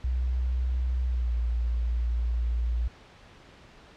sine tone with pitch glide, 62.6 to 58.75 Hz, B1 to A#1, +24 to +14 cents, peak -24 dBFS, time 0.04-2.88 s, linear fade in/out 5 ms, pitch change -110 cents, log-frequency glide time 1.06-1.34 s, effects pink hiss -52 dBFS RMS until 3.96 s + low-pass 4000 Hz 12 dB/octave

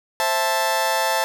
sawtooth chord, A minor, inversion first, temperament just, 528 / 660 / 880 Hz, C5 / E5 / A5, +16 / +2 / 0 cents, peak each -22 / -21 / -17 dBFS, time 0.2-1.24 s, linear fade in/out 0 ms, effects none

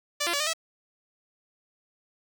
5% pulse tone with pitch steps, 585 / 343.3 / 571 / 609 / 651 Hz, D5 / F4 / D5 / D#5 / E5, -7 / -30 / -49 / -37 / -22 cents, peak -14 dBFS, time 0.2-0.535 s, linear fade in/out 10 ms, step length 67 ms, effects none

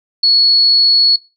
sine tone, 4377 Hz, C#8, 23 cents flat, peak -8 dBFS, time 0.23-1.16 s, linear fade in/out 5 ms, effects noise-tail reverb RT60 0.3 s tail -22 dB re dry

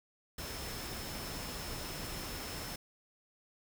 sine tone in noise, 5274 Hz, E8, in tune, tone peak -49 dBFS, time 0.38-2.76 s, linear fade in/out 5 ms, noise pink, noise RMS -42 dBFS, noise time 0.38-2.76 s, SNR -10 dB, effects none

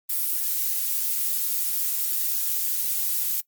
violet noise, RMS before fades -25 dBFS, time 0.09-3.41 s, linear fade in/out 10 ms, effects noise-tail reverb RT60 0.1 s tail -20 dB re dry + Opus 32 kbps

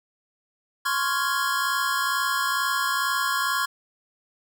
square chord, Db major seventh, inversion third, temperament equal, 1046.5 / 1108.7 / 1396.9 / 1661.2 Hz, C6 / Db6 / F6 / Ab6, 0 / 0 / 0 / 0 cents, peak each -29 dBFS, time 0.85-3.66 s, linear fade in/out 10 ms, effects none

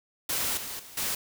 white noise with level steps, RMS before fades -29 / -37 / -47 / -30 dBFS, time 0.29-1.15 s, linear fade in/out 5 ms, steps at 0.57 / 0.79 / 0.97 s, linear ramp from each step 5 ms, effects none

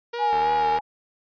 sawtooth tone with vibrato, 468.3 Hz, A#4, 8 cents sharp, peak -24 dBFS, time 0.13-0.79 s, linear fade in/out 10 ms, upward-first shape sine, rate 3.1 Hz, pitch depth 41 cents each way
sine tone, 835 Hz, G#5, 9 cents sharp, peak -19 dBFS, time 0.18-0.81 s, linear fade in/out 50 ms
click train, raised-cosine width 0.5 ms, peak -19 dBFS, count 37, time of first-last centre 0.33-0.787 s, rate 78.7 Hz
effects resampled to 11025 Hz

